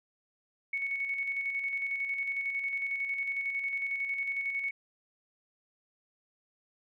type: tone with tremolo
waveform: sine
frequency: 2217 Hz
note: C#7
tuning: in tune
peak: -29 dBFS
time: 0.73-4.71 s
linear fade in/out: 5 ms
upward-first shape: square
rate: 11 Hz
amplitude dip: 40%
effects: none